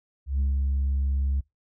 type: tone with ADSR envelope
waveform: sine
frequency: 68.4 Hz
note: C#2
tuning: 23 cents flat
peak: -18 dBFS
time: 0.26-1.41 s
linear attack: 140 ms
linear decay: 140 ms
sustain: -2 dB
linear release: 15 ms
effects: noise-tail reverb RT60 0.2 s tail -26 dB re dry + tanh soft clip ceiling -20 dBFS